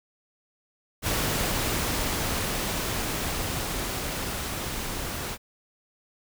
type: noise with level ramp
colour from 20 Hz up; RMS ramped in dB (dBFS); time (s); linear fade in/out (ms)
pink; -26 to -33; 1.02-5.38; 50
effects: none